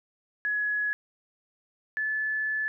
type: tone pair in turn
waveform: sine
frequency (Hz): 1687 / 1732.4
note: G#6 / A6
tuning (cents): +27 / -27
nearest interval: unison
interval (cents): 46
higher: second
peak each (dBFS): -25 / -26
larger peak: first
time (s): 0.45-0.93 / 1.97-2.68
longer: second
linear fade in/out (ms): 0
effects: none